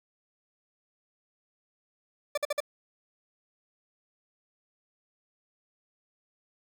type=tone bursts; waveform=40% pulse; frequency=587.3 Hz; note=D5; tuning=in tune; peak=-25 dBFS; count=4; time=2.35-2.604 s; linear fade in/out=5 ms; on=26 ms; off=50 ms; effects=none